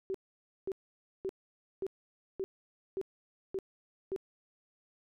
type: tone bursts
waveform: sine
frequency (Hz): 383.9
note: G4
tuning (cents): -36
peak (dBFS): -32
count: 8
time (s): 0.1-4.162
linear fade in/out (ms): 0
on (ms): 44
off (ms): 530
effects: none